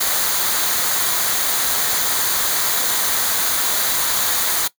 white noise with comb filter, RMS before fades -19 dBFS, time 0-4.68 s, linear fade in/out 10 ms, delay 0.37 ms, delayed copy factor -0.5, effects noise-tail reverb RT60 0.1 s tail -18 dB re dry

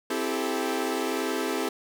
sawtooth chord, A minor seventh, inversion first, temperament equal with one note detuned, 261.6 / 329.6 / 392 / 433.2 Hz, C4 / E4 / G4 / A4, 0 / 0 / 0 / -27 cents, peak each -28 dBFS, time 0.1-1.69 s, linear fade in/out 5 ms, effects none

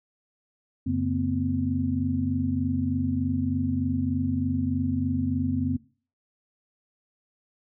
sine tone cluster, 91.4 / 139.4 / 232.3 / 255.6 Hz, F#2 / C#3 / A#3 / C4, -21 / +10 / -6 / -40 cents, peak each -29 / -32 / -31 / -26 dBFS, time 0.86-5.77 s, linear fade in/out 10 ms, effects noise-tail reverb RT60 0.4 s tail -19 dB re dry

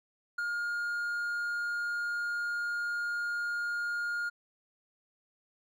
triangle tone with ADSR envelope, 1419 Hz, F6, 27 cents sharp, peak -27 dBFS, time 0.38-4.3 s, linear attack 7 ms, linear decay 11 ms, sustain -2 dB, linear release 18 ms, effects none

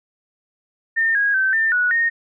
sine tone with pitch steps, 1813 / 1644 / 1545 / 1796 / 1467 / 1850 Hz, A#6 / G#6 / G6 / A6 / F#6 / A#6, -49 / -18 / -26 / +35 / -15 / -14 cents, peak -15 dBFS, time 0.96-2.1 s, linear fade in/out 20 ms, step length 190 ms, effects none

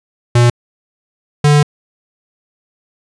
square tone pair in turn, 120.2 / 147.06 Hz, B2 / D3, -46 / +3 cents, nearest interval minor third, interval 349 cents, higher second, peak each -7 dBFS, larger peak neither, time 0.35-0.5 / 1.44-1.63 s, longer second, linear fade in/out 5 ms, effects resampled to 22050 Hz

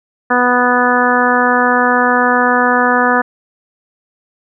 harmonic tone, 246.9 Hz, B3, in tune, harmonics 1 / 2 / 3 / 4 / 5 / 6 / 7, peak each -17 / -17 / -17 / -17 / -17 / -17 / -17 dBFS, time 0.3-3.22 s, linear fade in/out 10 ms, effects none

